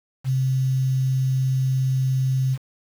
sine tone with quantisation, 131.3 Hz, C3, 6 cents sharp, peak -18 dBFS, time 0.24-2.58 s, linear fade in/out 50 ms, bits 7, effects none

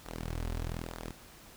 sawtooth tone with flanger, 41.18 Hz, E1, 1 cent flat, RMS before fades -38 dBFS, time 0.05-1.12 s, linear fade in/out 20 ms, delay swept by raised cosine 0.34 to 6.24 ms, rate 1.1 Hz, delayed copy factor -0.7, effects pink hiss -54 dBFS RMS until 1.56 s

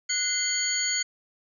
sine tone cluster, 1476 / 2067 / 3156 / 4447 / 6780 Hz, F#6 / C7 / G7 / C#8 / G#8, -5 / -22 / +11 / +5 / +35 cents, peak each -35 / -30 / -37 / -29 / -28 dBFS, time 0.09-1.03 s, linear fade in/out 10 ms, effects none

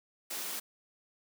white high-pass noise, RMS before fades -38 dBFS, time 0.3-0.6 s, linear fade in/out 10 ms, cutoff 170 Hz, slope 96 dB/octave, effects none

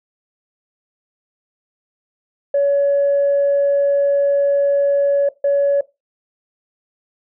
sine tone bursts at uneven times, 564 Hz, C#5, 30 cents sharp, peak -11 dBFS, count 2, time 2.54-5.29 / 5.44-5.81 s, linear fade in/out 5 ms, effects noise-tail reverb RT60 0.2 s tail -17 dB re dry + tanh soft clip ceiling -9 dBFS

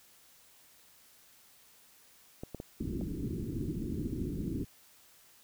clicks, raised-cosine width 2 ms, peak -26 dBFS, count 4, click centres 2.435 / 2.547 / 2.601 / 3.012 s
white low-pass noise, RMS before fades -36 dBFS, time 2.8-4.65 s, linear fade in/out 10 ms, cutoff 350 Hz, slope 48 dB/octave
effects white hiss -61 dBFS RMS until 5.43 s

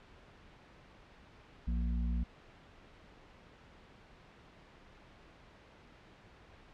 harmonic tone, 58.9 Hz, A#1, 19 cents sharp, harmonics 1 / 3 / 4, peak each -31 / -41 / -43 dBFS, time 1.67-2.24 s, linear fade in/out 10 ms, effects pink hiss -58 dBFS RMS until 6.73 s + low-pass 3000 Hz 12 dB/octave

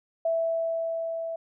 sine tone with level ramp, 659.3 Hz, E5, in tune, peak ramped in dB -22 to -30 dBFS, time 0.25-1.36 s, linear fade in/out 5 ms, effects none

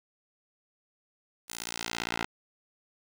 10% pulse tone with band-pass filter sweep, 57.6 Hz, A#1, 20 cents flat, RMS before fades -36 dBFS, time 1.48-2.26 s, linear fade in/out 20 ms, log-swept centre 11000 to 1900 Hz, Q 0.71, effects none

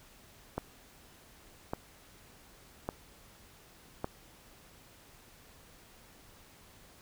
click train, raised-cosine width 1 ms, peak -19 dBFS, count 4, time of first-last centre 0.58-4.044 s, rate 0.866 Hz, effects pink hiss -58 dBFS RMS until 7.01 s

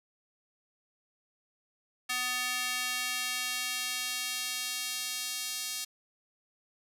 square tone with high-pass filter sweep, 249.9 Hz, B3, 21 cents sharp, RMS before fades -34 dBFS, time 2.09-5.85 s, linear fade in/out 10 ms, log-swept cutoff 1800 to 4400 Hz, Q 0.92, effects resampled to 32000 Hz

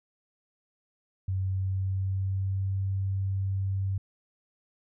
sine tone with pitch glide, 94.8 to 96.74 Hz, F#2 to G2, +43 to -22 cents, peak -26 dBFS, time 1.28-3.98 s, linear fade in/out 5 ms, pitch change +35 cents, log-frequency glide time 1.39-2.79 s, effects none

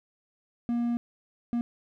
triangle tone bursts at uneven times, 237.4 Hz, A#3, 32 cents sharp, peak -23 dBFS, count 2, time 0.69-0.97 / 1.53-1.61 s, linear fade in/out 0 ms, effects none

